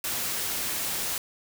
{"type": "noise", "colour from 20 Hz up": "white", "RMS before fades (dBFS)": -30, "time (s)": [0.04, 1.18], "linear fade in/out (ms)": 2, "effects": []}